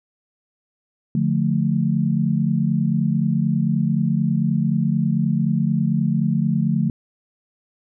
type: chord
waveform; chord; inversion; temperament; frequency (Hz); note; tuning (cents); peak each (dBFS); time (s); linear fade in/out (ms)
sine; D minor; none; just; 146.83 / 176.2 / 220.2; D3 / F3 / A3; 0 / +16 / +2; -21; 1.15-6.9; 2
effects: none